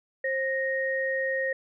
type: tone pair together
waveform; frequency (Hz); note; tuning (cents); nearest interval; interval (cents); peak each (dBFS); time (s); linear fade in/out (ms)
sine; 531.2 / 1864.7; C5 / A#6; +26 / 0; octave + minor seventh; 2174; -28; 0.24-1.53; 5
effects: none